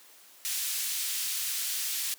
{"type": "band-pass noise", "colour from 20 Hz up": "white", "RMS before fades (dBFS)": -32, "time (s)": [0.45, 2.14], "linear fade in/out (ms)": 0, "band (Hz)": [2500, 16000], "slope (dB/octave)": 12, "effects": ["white hiss -55 dBFS RMS until 2.18 s", "high-pass 300 Hz 12 dB/octave"]}